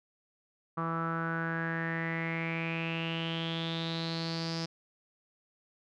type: tone with low-pass filter sweep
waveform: sawtooth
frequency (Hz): 164.81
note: E3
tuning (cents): 0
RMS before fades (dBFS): -34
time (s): 0.77-4.66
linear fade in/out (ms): 10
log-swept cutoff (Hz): 1200 to 5100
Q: 8.1
effects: none